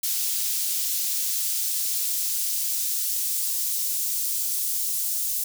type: noise with high-pass filter sweep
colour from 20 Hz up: white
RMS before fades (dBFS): -26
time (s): 0.03-5.44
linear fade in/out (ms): 5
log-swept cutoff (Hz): 4200 to 6600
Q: 0.76
effects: none